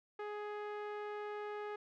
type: tone with low-pass filter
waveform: sawtooth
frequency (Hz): 417.3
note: G#4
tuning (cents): +8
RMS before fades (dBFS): -43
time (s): 0.19-1.76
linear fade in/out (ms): 5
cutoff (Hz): 1800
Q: 1
effects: none